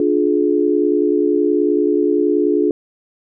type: chord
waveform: sine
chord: D diminished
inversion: none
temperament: just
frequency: 293.7 / 352.4 / 422.9 Hz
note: D4 / F4 / Ab4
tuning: 0 / +16 / +31 cents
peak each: -17 dBFS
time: 0-2.71 s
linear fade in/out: 2 ms
effects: none